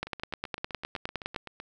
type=two click trains; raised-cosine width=0.3 ms; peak=-15 / -24 dBFS; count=14 / 13; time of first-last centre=0.03-1.362 / 0.07-1.601 s; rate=9.76 / 7.84 Hz; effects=none